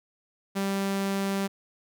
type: tone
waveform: sawtooth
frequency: 196.2 Hz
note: G3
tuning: 2 cents sharp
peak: -22 dBFS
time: 0.55-1.48 s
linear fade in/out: 20 ms
effects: none